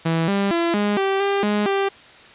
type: tone with pitch steps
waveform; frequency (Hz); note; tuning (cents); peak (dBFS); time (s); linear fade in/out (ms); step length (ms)
sawtooth; 164.1 / 198.9 / 338.5 / 206.2 / 389.1 / 398.2 / 208 / 393.5; E3 / G3 / E4 / G#3 / G4 / G4 / G#3 / G4; -8 / +25 / +46 / -12 / -13 / +27 / +3 / +7; -14; 0.05-1.89; 10; 230
effects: white hiss -45 dBFS RMS until 2.34 s + resampled to 8000 Hz